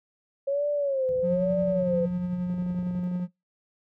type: tone with vibrato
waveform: sine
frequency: 546 Hz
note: C#5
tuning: 26 cents flat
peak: -23 dBFS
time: 0.47-2.06 s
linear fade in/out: 10 ms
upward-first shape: sine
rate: 1.1 Hz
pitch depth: 120 cents each way
type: low-pass noise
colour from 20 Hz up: white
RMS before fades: -42 dBFS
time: 1.09-3.04 s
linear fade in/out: 0 ms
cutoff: 180 Hz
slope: 96 dB/octave
type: tone with tremolo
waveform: triangle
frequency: 179 Hz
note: F3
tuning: 43 cents sharp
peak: -22 dBFS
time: 1.22-3.28 s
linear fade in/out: 50 ms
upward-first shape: sine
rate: 11 Hz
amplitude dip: 30%
type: click train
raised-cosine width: 2 ms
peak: -32 dBFS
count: 18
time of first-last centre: 2.5-3.197 s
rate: 24.4 Hz
effects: noise-tail reverb RT60 0.2 s tail -23 dB re dry + high-pass 80 Hz 12 dB/octave